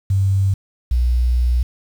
sine tone pair in turn, 97 / 60.99 Hz, G2 / B1, -18 / -21 cents, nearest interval minor sixth, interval 803 cents, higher first, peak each -13 dBFS, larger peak neither, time 0.1-0.54 / 0.91-1.63 s, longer second, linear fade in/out 5 ms, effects 7-bit

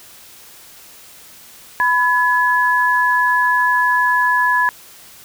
sine tone pair together, 995 / 1698.7 Hz, B5 / G#6, +13 / +39 cents, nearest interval major sixth, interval 926 cents, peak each -15 dBFS, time 1.8-4.69 s, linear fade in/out 0 ms, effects white hiss -42 dBFS RMS until 5.24 s

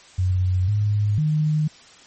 sine tone with pitch steps, 92.1 / 104 / 153.2 Hz, F#2 / G#2 / D#3, -7 / +3 / -27 cents, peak -17 dBFS, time 0.18-1.68 s, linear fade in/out 10 ms, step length 500 ms, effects white hiss -48 dBFS RMS until 2.06 s + MP3 32 kbps

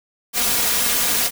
white noise with comb filter, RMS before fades -19 dBFS, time 0.33-1.31 s, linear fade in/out 50 ms, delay 4.2 ms, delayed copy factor +0.8, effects none

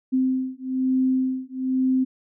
sine beating tone pair, 259.1 / 260.2 Hz, C4 / C4, -17 / -9 cents, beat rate 1.1 Hz, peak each -23 dBFS, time 0.12-2.05 s, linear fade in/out 20 ms, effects none

